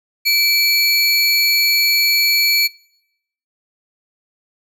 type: tone pair together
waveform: square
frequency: 2320 / 4380 Hz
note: D7 / C#8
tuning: -22 / -22 cents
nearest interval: major seventh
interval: 1100 cents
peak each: -16 dBFS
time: 0.25-2.68 s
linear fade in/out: 20 ms
effects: noise-tail reverb RT60 0.8 s tail -24 dB re dry